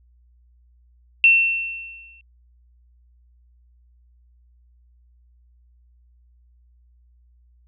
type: tone with exponential decay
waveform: sine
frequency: 2700 Hz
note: E7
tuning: 41 cents sharp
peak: -8 dBFS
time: 1.24-2.21 s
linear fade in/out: 1 ms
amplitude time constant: 210 ms
effects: added 60 Hz sine -53 dBFS peak until 7.67 s